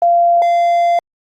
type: tone pair in turn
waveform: sine / triangle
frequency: 690 / 690 Hz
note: F5 / F5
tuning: -21 / -21 cents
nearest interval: unison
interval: 0 cents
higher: neither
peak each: -8 dBFS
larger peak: neither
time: 0.02-0.42 / 0.42-0.99 s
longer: second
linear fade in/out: 2 ms
effects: Opus 24 kbps